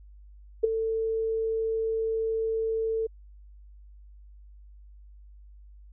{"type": "tone with ADSR envelope", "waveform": "sine", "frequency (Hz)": 446.4, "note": "A4", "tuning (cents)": 25, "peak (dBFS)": -15, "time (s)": [0.63, 3.07], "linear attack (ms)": 13, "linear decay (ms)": 12, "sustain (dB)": -10, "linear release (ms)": 10, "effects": ["added 50 Hz sine -47 dBFS peak until 5.92 s"]}